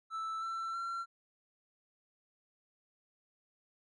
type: tone with pitch steps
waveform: triangle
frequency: 1318.5 / 1340.8 / 1363.4 Hz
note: E6 / E6 / F6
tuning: 0 / +29 / -42 cents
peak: -34 dBFS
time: 0.1-1.06 s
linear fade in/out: 50 ms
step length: 320 ms
effects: resampled to 22050 Hz